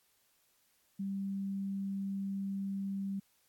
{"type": "tone", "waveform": "sine", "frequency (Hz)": 196, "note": "G3", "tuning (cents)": 0, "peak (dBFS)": -34, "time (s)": [0.99, 3.2], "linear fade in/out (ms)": 10, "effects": ["white hiss -72 dBFS RMS until 3.48 s", "AAC 64 kbps"]}